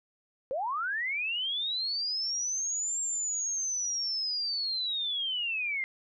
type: linear two-way sweep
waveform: sine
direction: up then down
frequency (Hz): 493.9 to 7459 to 2064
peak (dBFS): -29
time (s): 0.51-5.84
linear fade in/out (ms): 0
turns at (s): 3
effects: none